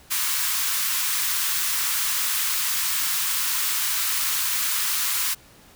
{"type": "high-pass noise", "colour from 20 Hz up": "white", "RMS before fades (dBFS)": -24, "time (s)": [0.1, 5.35], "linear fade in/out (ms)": 20, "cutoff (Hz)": 970, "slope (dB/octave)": 48, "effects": ["pink hiss -51 dBFS RMS until 5.75 s"]}